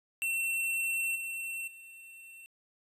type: tone with level steps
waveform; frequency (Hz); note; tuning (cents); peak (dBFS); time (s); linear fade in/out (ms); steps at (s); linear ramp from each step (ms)
square; 2705; E7; +44; -30 / -36 / -49; 0.22-2.46; 0; 1.15 / 1.67; 10
effects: resampled to 32000 Hz + 12-bit